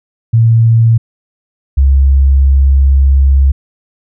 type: tone pair in turn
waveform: sine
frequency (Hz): 114.3 / 67.96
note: A#2 / C#2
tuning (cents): -34 / -34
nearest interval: major sixth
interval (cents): 900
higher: first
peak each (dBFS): -4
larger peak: neither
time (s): 0.33-0.98 / 1.77-3.52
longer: second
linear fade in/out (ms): 10
effects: none